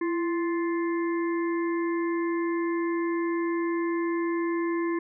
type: harmonic tone with a mistuned harmonic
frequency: 349.2 Hz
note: F4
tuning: in tune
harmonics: 1 / 3 / 5 / 6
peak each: -25 / -35 / -40 / -41 dBFS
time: 0.01-4.99 s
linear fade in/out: 5 ms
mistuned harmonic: 1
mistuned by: -63 cents
effects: none